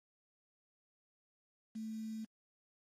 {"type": "tone with quantisation", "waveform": "sine", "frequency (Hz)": 220, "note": "A3", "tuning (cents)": 0, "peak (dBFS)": -40, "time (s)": [1.75, 2.25], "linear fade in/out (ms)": 10, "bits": 10, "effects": ["AAC 32 kbps"]}